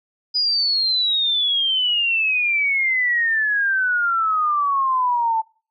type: exponential sweep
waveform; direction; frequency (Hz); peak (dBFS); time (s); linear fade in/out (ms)
sine; down; 4978 to 880; -16; 0.34-5.42; 20
effects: noise-tail reverb RT60 0.4 s tail -25 dB re dry + MP3 48 kbps